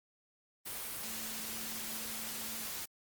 sine tone in noise, 222.5 Hz, A3, 20 cents sharp, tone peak -51 dBFS, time 1.03-2.68 s, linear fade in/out 20 ms, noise white, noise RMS -41 dBFS, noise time 0.65-2.86 s, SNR -13 dB, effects Opus 32 kbps

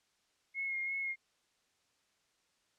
sine tone with vibrato, 2158 Hz, C#7, 47 cents flat, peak -34 dBFS, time 0.54-1.16 s, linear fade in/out 50 ms, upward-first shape sine, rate 2.9 Hz, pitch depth 23 cents each way, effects white hiss -75 dBFS RMS until 2.78 s + low-pass 7000 Hz 12 dB/octave

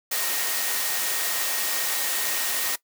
sine tone in noise, 1864.7 Hz, A#6, in tune, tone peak -37 dBFS, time 0.11-2.76 s, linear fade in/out 10 ms, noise white, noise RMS -26 dBFS, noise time 0.11-2.76 s, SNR -14 dB, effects noise-tail reverb RT60 0.1 s tail -19 dB re dry + high-pass 400 Hz 12 dB/octave

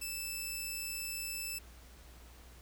10% pulse tone, 2637 Hz, E7, in tune, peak -29 dBFS, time 0.01-1.59 s, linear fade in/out 10 ms, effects added 60 Hz sine -54 dBFS peak until 2.61 s + pink hiss -59 dBFS RMS until 2.61 s

